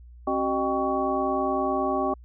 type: tone cluster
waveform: sine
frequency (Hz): 269 / 378.7 / 613 / 787 / 1121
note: C4 / F#4 / D#5 / G5 / C#6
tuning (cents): +48 / +40 / -26 / +7 / +19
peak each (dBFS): -29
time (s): 0.27-2.14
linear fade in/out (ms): 5
effects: added 60 Hz sine -44 dBFS peak until 2.24 s